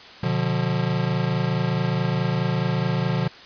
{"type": "chord", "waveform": "square", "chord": "B diminished", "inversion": "none", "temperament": "just", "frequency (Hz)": [123.47, 148.16, 177.8], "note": ["B2", "D3", "F3"], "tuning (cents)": [0, 16, 31], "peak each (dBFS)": -26, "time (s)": [0.23, 3.28], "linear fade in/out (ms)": 5, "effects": ["white hiss -43 dBFS RMS until 3.45 s", "resampled to 11025 Hz"]}